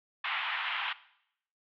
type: band-pass noise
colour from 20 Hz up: white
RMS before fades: -34 dBFS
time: 0.24-0.93 s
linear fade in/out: 5 ms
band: 810 to 3200 Hz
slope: 48 dB/octave
effects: noise-tail reverb RT60 0.7 s tail -17 dB re dry